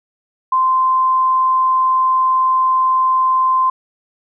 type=tone; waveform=sine; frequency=1039 Hz; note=C6; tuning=12 cents flat; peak=-11 dBFS; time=0.52-3.7 s; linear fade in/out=5 ms; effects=none